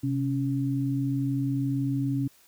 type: tone pair together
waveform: sine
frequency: 131 / 277.6 Hz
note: C3 / C#4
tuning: +2 / +3 cents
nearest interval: octave + minor second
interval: 1301 cents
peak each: -27 dBFS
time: 0.03-2.28 s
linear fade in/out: 10 ms
effects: white hiss -59 dBFS RMS until 2.47 s